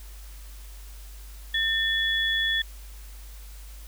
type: tone pair together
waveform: sine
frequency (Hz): 1800 / 3402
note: A6 / G#7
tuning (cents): +39 / +41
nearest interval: major seventh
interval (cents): 1102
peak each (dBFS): -25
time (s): 1.54-2.62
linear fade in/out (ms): 5
effects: added 50 Hz sine -40 dBFS peak until 3.87 s + white hiss -51 dBFS RMS until 3.87 s